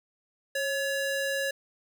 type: ring-modulated tone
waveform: square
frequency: 1125 Hz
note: C#6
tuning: 25 cents sharp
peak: -25 dBFS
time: 0.55-1.51 s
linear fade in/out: 5 ms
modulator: 578 Hz
effects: none